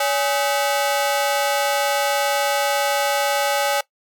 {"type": "ring-modulated tone", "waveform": "sawtooth", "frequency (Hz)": 698.5, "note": "F5", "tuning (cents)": 0, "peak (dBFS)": -11, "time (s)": [0, 3.81], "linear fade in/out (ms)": 5, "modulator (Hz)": 131, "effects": ["noise-tail reverb RT60 0.1 s tail -19 dB re dry"]}